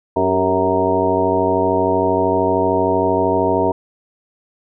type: harmonic tone with a mistuned harmonic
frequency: 93 Hz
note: F#2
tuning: 9 cents sharp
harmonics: 1 / 2 / 3 / 4 / 5 / 6 / 7 / 8 / 10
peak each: -27 / -28 / -22 / -20 / -21 / -27 / -20 / -28 / -20 dBFS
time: 0.16-3.72 s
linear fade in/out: 5 ms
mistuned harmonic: 4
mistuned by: +59 cents
effects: none